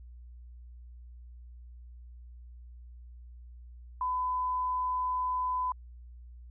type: tone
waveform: sine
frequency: 1006 Hz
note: B5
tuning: 32 cents sharp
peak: -28 dBFS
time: 4.01-5.72 s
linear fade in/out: 2 ms
effects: added 60 Hz sine -46 dBFS peak until 6.5 s